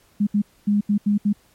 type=tone bursts at uneven times; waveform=sine; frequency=205.7 Hz; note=G#3; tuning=16 cents flat; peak=-15 dBFS; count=6; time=0.2-0.27 / 0.34-0.42 / 0.67-0.81 / 0.89-0.98 / 1.06-1.18 / 1.25-1.33 s; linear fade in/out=10 ms; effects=pink hiss -58 dBFS RMS until 1.54 s + MP3 64 kbps